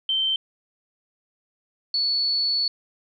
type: tone pair in turn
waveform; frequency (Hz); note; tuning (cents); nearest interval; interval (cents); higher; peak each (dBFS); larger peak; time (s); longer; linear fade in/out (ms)
sine; 3112 / 4431; G7 / C#8; -13 / -2; tritone; 611; second; -20; neither; 0.09-0.36 / 1.94-2.68; second; 2
effects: none